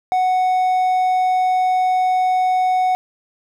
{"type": "tone", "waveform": "triangle", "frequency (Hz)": 740, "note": "F#5", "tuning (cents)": 0, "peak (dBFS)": -12, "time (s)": [0.12, 2.95], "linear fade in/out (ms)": 0, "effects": []}